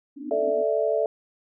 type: band-pass noise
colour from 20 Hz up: pink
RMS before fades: -37 dBFS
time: 0.16-0.64 s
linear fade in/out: 20 ms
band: 250 to 310 Hz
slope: 96 dB/octave
type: chord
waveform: sine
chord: A suspended fourth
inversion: none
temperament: equal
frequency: 440 / 587.3 / 659.3 Hz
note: A4 / D5 / E5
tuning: 0 / 0 / 0 cents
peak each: -25 dBFS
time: 0.31-1.06 s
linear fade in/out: 2 ms
effects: none